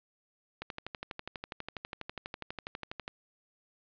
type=click train; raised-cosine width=0.3 ms; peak=-22 dBFS; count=31; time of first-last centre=0.62-3.079 s; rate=12.2 Hz; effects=resampled to 11025 Hz + 10-bit